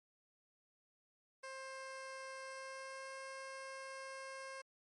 15% pulse tone with pitch glide, 530 to 534 Hz, C5 to C5, +22 to +35 cents, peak -40 dBFS, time 1.43-4.62 s, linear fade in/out 10 ms, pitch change +13 cents, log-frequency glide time 2.44-3.15 s, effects MP3 48 kbps

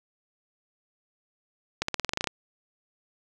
accelerating click train, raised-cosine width 0.2 ms, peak -9 dBFS, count 11, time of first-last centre 1.82-2.272 s, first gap 64 ms, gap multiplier 0.92, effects none

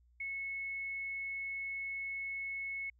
sine tone, 2195 Hz, C#7, 18 cents flat, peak -37 dBFS, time 0.2-2.9 s, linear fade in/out 5 ms, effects added 60 Hz sine -64 dBFS peak until 2.99 s

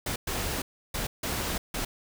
pink noise bursts at uneven times, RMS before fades -31 dBFS, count 5, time 0.06-0.16 / 0.27-0.62 / 0.94-1.07 / 1.23-1.58 / 1.74-1.85 s, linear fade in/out 5 ms, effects none

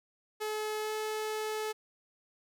sawtooth tone with pitch glide, 428.6 to 431.6 Hz, A4 to A4, -45 to -33 cents, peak -29 dBFS, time 0.4-1.73 s, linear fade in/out 20 ms, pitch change +12 cents, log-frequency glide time 0.8-0.92 s, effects none

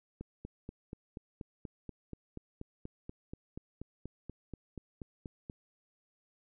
click train, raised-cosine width 3 ms, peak -29 dBFS, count 23, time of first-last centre 0.21-5.498 s, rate 4.16 Hz, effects none

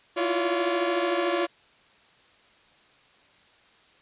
sawtooth tone cluster, 327.1 / 346.6 / 360.1 / 568 Hz, E4 / F4 / F#4 / C#5, -13 / -13 / -47 / +42 cents, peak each -30 / -22 / -30 / -24 dBFS, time 0.16-1.47 s, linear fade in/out 20 ms, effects white hiss -58 dBFS RMS until 4.01 s + resampled to 8000 Hz

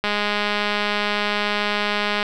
click train, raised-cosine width 0.3 ms, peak -6 dBFS, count 454, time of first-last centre 0.04-2.228 s, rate 207 Hz, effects none

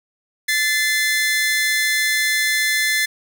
sawtooth tone pair together, 1746.5 / 2061 Hz, A6 / C7, -13 / -27 cents, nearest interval minor third, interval 286 cents, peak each -16 dBFS, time 0.48-3.06 s, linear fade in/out 10 ms, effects none

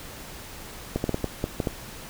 clicks, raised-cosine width 2 ms, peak -11 dBFS, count 8, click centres 0.96 / 1.041 / 1.093 / 1.144 / 1.243 / 1.441 / 1.602 / 1.672 s, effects pink hiss -41 dBFS RMS until 2.09 s

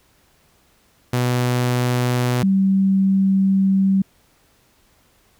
sawtooth / sine tone pair in turn, 123.7 / 193.06 Hz, B2 / G3, +3 / -26 cents, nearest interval minor sixth, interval 771 cents, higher second, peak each -13 dBFS, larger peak neither, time 1.13-2.43 / 2.43-4.02 s, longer second, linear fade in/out 5 ms, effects pink hiss -58 dBFS RMS until 5.39 s

